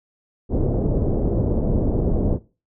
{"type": "low-pass noise", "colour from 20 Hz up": "pink", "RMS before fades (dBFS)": -20, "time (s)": [0.49, 2.39], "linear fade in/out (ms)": 50, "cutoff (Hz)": 530, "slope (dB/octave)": 24, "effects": ["noise-tail reverb RT60 0.3 s tail -18 dB re dry"]}